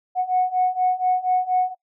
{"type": "beating tone pair", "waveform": "sine", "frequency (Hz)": [733, 737.2], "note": ["F#5", "F#5"], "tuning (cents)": [-16, -7], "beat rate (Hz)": 4.2, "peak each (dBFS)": [-21, -19], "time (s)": [0.15, 1.75], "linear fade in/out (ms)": 50, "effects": ["noise-tail reverb RT60 0.1 s tail -22 dB re dry", "tanh soft clip ceiling -11 dBFS"]}